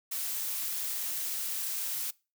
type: noise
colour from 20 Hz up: blue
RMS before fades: -34 dBFS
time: 0.11-2.11 s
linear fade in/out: 10 ms
effects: noise-tail reverb RT60 0.3 s tail -23 dB re dry